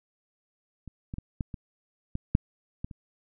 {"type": "clicks", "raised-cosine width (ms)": 5, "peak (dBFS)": [-29, -23, -22, -17, -24, -18, -7, -20, -29], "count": 9, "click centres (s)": [0.877, 1.139, 1.184, 1.408, 1.542, 2.154, 2.351, 2.845, 2.912], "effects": []}